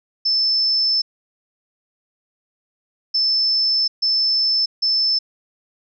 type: tone bursts at uneven times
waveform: sine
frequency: 5274 Hz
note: E8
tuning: in tune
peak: -15 dBFS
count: 4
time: 0.25-1.02 / 3.14-3.88 / 4.02-4.66 / 4.82-5.19 s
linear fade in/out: 10 ms
effects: none

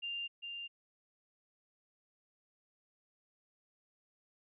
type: tone with echo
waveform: sine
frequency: 2794 Hz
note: F7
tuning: in tune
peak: -37 dBFS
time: 0.02-0.28 s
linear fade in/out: 20 ms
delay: 400 ms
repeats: 1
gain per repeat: -4 dB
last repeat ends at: 0.68 s
effects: none

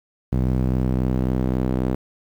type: tone with band-pass filter sweep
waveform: sawtooth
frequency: 63.7 Hz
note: C2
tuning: 46 cents flat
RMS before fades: -21 dBFS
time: 0.32-1.95 s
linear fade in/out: 5 ms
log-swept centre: 160 to 280 Hz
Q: 0.87
effects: 8-bit

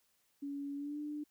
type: tone with pitch glide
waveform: sine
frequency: 282.5 to 297.1 Hz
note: C#4 to D4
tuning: +33 to +20 cents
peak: -38 dBFS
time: 0.42-1.24 s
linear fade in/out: 10 ms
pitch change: +87 cents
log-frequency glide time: 0.76-0.99 s
effects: white hiss -75 dBFS RMS until 1.3 s

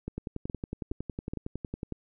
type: two click trains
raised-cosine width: 3 ms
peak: -21 / -21 dBFS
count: 4 / 20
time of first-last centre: 0.08-1.335 / 0.18-1.923 s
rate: 2.39 / 10.9 Hz
effects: none

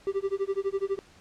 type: tone with tremolo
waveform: triangle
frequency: 392 Hz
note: G4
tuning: in tune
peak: -21 dBFS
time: 0.07-0.99 s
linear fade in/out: 0 ms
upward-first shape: sine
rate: 12 Hz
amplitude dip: 100%
effects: pink hiss -56 dBFS RMS until 1.2 s + low-pass 7000 Hz 12 dB/octave

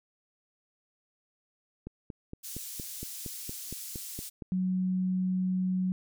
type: click train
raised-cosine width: 3 ms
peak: -26 dBFS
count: 12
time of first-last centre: 1.87-4.422 s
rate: 4.31 Hz
type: high-pass noise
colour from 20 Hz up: pink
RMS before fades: -41 dBFS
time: 2.43-4.3 s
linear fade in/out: 20 ms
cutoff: 6500 Hz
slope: 12 dB/octave
type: tone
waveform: sine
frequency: 185 Hz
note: F#3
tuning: in tune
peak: -26 dBFS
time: 4.52-5.92 s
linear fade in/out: 0 ms
effects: none

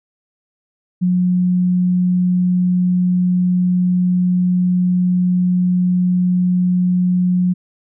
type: tone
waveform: sine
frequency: 180.4 Hz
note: F#3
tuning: 44 cents flat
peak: -12 dBFS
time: 1.01-7.54 s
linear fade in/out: 20 ms
effects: none

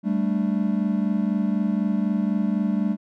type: chord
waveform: triangle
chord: G suspended second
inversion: none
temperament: equal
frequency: 196 / 220 / 293.7 Hz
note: G3 / A3 / D4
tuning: 0 / 0 / 0 cents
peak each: -21 / -22 / -27 dBFS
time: 0.03-2.97 s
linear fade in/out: 50 ms
effects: none

